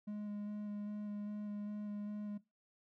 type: tone with vibrato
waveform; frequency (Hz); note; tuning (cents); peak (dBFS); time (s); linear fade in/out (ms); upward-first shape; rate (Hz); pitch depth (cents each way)
triangle; 207.7; G#3; 0; -38; 0.07-2.38; 10; square; 2.5; 10
effects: noise-tail reverb RT60 0.2 s tail -17 dB re dry